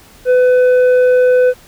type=tone with tanh clipping; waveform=triangle; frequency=502 Hz; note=B4; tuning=28 cents sharp; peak=-8 dBFS; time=0.25-1.54 s; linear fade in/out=50 ms; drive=10 dB; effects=pink hiss -43 dBFS RMS until 1.67 s